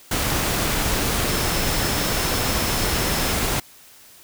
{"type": "tone in noise", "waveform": "sine", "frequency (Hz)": 5274, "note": "E8", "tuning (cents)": 0, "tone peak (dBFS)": -33, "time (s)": [1.28, 3.34], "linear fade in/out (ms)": 5, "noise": "pink", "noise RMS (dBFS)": -22, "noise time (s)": [0.11, 3.6], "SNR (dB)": -14, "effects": ["white hiss -48 dBFS RMS until 4.23 s"]}